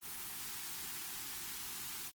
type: band-stop noise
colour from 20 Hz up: white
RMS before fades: -44 dBFS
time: 0.01-2.12 s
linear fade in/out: 50 ms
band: 420 to 730 Hz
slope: 96 dB/octave
effects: Opus 24 kbps